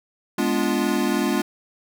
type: chord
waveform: square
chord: G# diminished seventh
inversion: none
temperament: equal with one note detuned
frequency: 207.7 / 246.9 / 290 / 349.2 Hz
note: G#3 / B3 / D4 / F4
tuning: 0 / 0 / -22 / 0 cents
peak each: -26 dBFS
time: 0.38-1.42 s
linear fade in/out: 5 ms
effects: none